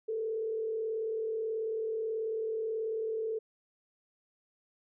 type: tone with frequency modulation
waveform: sine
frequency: 443.4 Hz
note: A4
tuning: 13 cents sharp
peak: -31 dBFS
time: 0.08-3.39 s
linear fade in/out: 10 ms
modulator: 38.4 Hz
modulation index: 0.45
effects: none